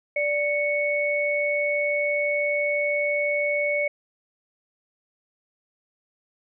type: tone pair together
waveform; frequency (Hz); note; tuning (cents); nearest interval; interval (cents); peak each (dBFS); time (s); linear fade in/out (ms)
sine; 585.6 / 2217; D5 / C#7; -5 / 0; octave + major seventh; 2305; -24; 0.16-3.88; 5
effects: none